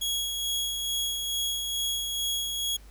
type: tone with tremolo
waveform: sawtooth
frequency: 3323 Hz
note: G#7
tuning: in tune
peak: -23 dBFS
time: 0.01-2.77 s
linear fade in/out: 10 ms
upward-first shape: sine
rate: 2.3 Hz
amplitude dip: 35%
effects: added 50 Hz sine -47 dBFS peak until 2.9 s + pink hiss -57 dBFS RMS until 2.9 s